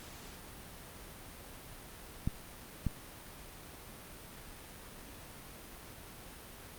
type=clicks; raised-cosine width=5 ms; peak=-19 dBFS; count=2; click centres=2.275 / 2.867 s; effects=pink hiss -50 dBFS RMS until 6.78 s + Opus 48 kbps